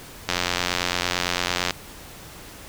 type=click train; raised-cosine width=0.2 ms; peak=-4 dBFS; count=127; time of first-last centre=0.29-1.707 s; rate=88.9 Hz; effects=pink hiss -42 dBFS RMS until 2.68 s